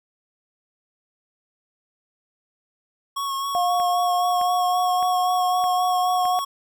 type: tone with vibrato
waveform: square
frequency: 1100 Hz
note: C#6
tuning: 14 cents flat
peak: -25 dBFS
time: 3.16-6.45 s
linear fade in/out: 10 ms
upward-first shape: sine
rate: 3.8 Hz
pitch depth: 26 cents each way
type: tone with pitch glide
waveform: sine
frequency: 710 to 727 Hz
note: F5 to F#5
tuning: +28 to -31 cents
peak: -19 dBFS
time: 3.55-6.39 s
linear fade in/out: 0 ms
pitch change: +41 cents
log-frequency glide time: 4.02-5.01 s
type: click train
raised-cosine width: 0.5 ms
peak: -22 dBFS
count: 5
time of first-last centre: 3.8-6.254 s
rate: 1.63 Hz
effects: none